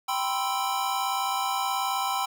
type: chord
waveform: square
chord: C major seventh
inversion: second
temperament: equal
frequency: 784 / 987.8 / 1046.5 / 1318.5 Hz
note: G5 / B5 / C6 / E6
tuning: 0 / 0 / 0 / 0 cents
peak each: -30 / -32 / -33 / -34 dBFS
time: 0.08-2.26 s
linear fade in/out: 10 ms
effects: none